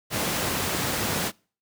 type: noise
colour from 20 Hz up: pink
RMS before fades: -26 dBFS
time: 0.1-1.32 s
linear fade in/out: 50 ms
effects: noise-tail reverb RT60 0.4 s tail -26 dB re dry + high-pass 100 Hz 12 dB/octave